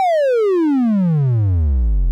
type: exponential sweep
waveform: triangle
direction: down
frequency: 785 to 39.64 Hz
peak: -10 dBFS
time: 0-2.11 s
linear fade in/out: 0 ms
effects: none